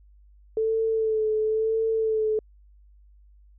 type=tone with vibrato; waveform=sine; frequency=439.4 Hz; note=A4; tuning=2 cents flat; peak=-21 dBFS; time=0.57-2.39 s; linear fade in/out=2 ms; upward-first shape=sine; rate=0.98 Hz; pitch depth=29 cents each way; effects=added 50 Hz sine -51 dBFS peak until 3.58 s

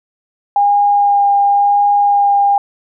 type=tone with vibrato; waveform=sine; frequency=810 Hz; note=G#5; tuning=43 cents flat; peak=-8 dBFS; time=0.56-2.58 s; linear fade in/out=2 ms; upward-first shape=sine; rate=0.94 Hz; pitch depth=11 cents each way; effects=none

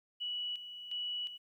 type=tone with tremolo; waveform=sine; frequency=2942 Hz; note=F#7; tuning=11 cents flat; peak=-35 dBFS; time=0.2-1.38 s; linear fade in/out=20 ms; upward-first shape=square; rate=1.4 Hz; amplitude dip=65%; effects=12-bit

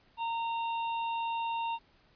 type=harmonic tone; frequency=921 Hz; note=A#5; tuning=21 cents flat; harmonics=1 / 3 / 4; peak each=-31 / -42 / -47 dBFS; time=0.17-1.79 s; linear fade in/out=50 ms; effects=pink hiss -65 dBFS RMS until 2.15 s + resampled to 11025 Hz

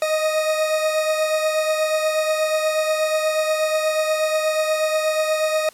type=beating tone pair; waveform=40% pulse; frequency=622.3 / 630.6 Hz; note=D#5 / D#5; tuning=0 / +23 cents; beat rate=8.3 Hz; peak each=-18 / -26 dBFS; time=0.02-5.69 s; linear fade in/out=2 ms; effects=white hiss -49 dBFS RMS until 5.73 s + low-pass 12000 Hz 12 dB/octave

